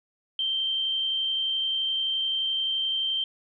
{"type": "tone with amplitude modulation", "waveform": "sine", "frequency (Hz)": 3136, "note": "G7", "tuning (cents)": 0, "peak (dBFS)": -23, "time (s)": [0.39, 3.24], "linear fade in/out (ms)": 2, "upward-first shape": "sine", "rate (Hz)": 71.6, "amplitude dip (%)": 25, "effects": []}